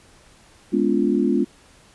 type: chord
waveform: sine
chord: G# diminished seventh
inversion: none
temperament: equal with one note detuned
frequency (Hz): 207.7 / 246.9 / 286.6 / 349.2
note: G#3 / B3 / D4 / F4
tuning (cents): 0 / 0 / -42 / 0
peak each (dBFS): -22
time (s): 0.72-1.45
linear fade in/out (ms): 20
effects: pink hiss -52 dBFS RMS until 1.94 s + resampled to 24000 Hz